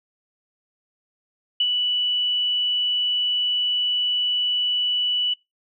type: tone with ADSR envelope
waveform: sine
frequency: 2960 Hz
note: F#7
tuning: in tune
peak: -16 dBFS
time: 1.6-5.34 s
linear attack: 5 ms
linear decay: 54 ms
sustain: -3 dB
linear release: 8 ms
effects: noise-tail reverb RT60 0.2 s tail -23 dB re dry